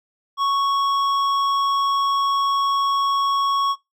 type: tone with hard clipping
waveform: sine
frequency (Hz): 1108.7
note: C#6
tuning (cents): 0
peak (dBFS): -19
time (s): 0.37-3.76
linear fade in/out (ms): 50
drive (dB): 9
effects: noise-tail reverb RT60 0.2 s tail -23 dB re dry